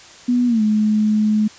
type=tone with pitch glide; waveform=sine; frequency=245.3 to 213.5 Hz; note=B3 to G#3; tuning=-12 to +48 cents; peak=-13 dBFS; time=0.28-1.48 s; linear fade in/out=10 ms; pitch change=-240 cents; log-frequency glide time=0.47-0.62 s; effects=white hiss -42 dBFS RMS until 1.58 s + resampled to 16000 Hz